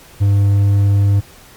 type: tone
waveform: triangle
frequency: 100.3 Hz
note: G2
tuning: 40 cents sharp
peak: -7 dBFS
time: 0.2-1.21 s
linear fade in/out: 20 ms
effects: pink hiss -42 dBFS RMS until 1.56 s + MP3 96 kbps